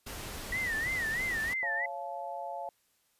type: noise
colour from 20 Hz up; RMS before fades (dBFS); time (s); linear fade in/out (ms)
pink; -41; 0.06-1.54; 10
type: tone with vibrato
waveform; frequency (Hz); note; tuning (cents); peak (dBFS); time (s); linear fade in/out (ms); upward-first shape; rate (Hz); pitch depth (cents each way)
sine; 1914; A#6; +45; -30; 0.52-1.86; 5; sine; 3.1; 150
type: chord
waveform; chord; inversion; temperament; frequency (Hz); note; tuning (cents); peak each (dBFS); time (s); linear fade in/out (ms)
sine; Db augmented; none; just; 554.4 / 693 / 866.2; Db5 / F5 / A5; 0 / -14 / -27; -42 / -39 / -40; 1.63-2.69; 0
effects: white hiss -72 dBFS RMS until 3.19 s + resampled to 32000 Hz